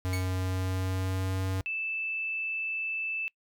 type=tone with pitch glide; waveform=square; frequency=92.5 to 94.55 Hz; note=F#2 to F#2; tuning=0 to +38 cents; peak=-29 dBFS; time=0.05-1.61 s; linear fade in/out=0 ms; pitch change=+38 cents; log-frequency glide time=0.17-1.45 s
type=tone with exponential decay; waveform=sawtooth; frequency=2218 Hz; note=C#7; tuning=in tune; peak=-29 dBFS; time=0.13-0.39 s; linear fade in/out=2 ms; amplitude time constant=55 ms
type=tone; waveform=sine; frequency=2637 Hz; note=E7; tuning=in tune; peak=-30 dBFS; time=1.66-3.28 s; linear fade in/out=0 ms
effects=noise-tail reverb RT60 0.1 s tail -24 dB re dry